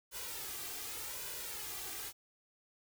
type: noise with flanger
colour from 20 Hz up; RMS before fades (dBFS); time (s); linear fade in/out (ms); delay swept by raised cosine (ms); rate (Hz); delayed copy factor
white; -43; 0.11-2.13; 50; 2 to 2.56; 0.86; +0.65
effects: none